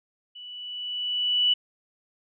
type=tone with level ramp; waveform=sine; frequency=2960 Hz; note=F#7; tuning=in tune; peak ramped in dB=-40 to -17 dBFS; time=0.35-1.54 s; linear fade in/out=10 ms; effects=none